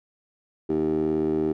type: tone with band-pass filter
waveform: 15% pulse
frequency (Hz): 77.78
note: D#2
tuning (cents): 0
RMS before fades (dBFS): -24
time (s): 0.69-1.53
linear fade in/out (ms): 10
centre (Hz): 370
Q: 6
effects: none